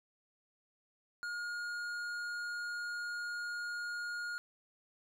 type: tone with tanh clipping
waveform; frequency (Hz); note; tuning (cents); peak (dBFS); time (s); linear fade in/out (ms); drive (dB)
sine; 1428; F6; +38; -39; 1.23-4.38; 0; 11
effects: none